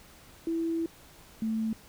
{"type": "tone pair in turn", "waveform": "sine", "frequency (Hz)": [330, 221.5], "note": ["E4", "A3"], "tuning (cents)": [2, 12], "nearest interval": "perfect fifth", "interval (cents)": 690, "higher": "first", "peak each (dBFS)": -27, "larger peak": "neither", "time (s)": [[0.47, 0.86], [1.42, 1.73]], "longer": "first", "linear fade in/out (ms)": 2, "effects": ["pink hiss -54 dBFS RMS until 1.88 s"]}